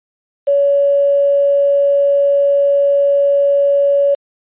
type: tone with quantisation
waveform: sine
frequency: 564 Hz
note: C#5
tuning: 30 cents sharp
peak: -9 dBFS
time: 0.47-4.15 s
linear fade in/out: 10 ms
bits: 6
effects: resampled to 8000 Hz